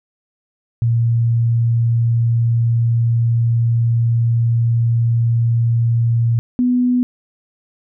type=tone pair in turn; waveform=sine; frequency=116.54 / 247.9 Hz; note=A#2 / B3; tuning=0 / +7 cents; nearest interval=octave + minor second; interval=1307 cents; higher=second; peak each=-12 dBFS; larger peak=neither; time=0.82-6.39 / 6.59-7.03 s; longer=first; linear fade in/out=0 ms; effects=none